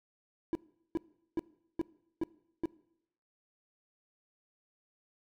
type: tone bursts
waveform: triangle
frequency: 329.6 Hz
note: E4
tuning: in tune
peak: -26 dBFS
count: 6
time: 0.53-2.656 s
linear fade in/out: 0 ms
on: 21 ms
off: 400 ms
effects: noise-tail reverb RT60 0.8 s tail -22 dB re dry